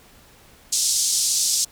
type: band-pass noise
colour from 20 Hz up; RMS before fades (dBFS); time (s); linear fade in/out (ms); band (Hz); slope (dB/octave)
white; -21; 0.72-1.65; 10; 4700 to 8300; 24
effects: pink hiss -51 dBFS RMS until 1.71 s